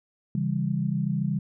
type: chord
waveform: sine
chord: C# diminished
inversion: none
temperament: just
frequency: 138.59 / 166.31 / 199.57 Hz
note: C#3 / E3 / G3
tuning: 0 / +16 / +31 cents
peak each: -28 dBFS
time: 0.35-1.39 s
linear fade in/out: 2 ms
effects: none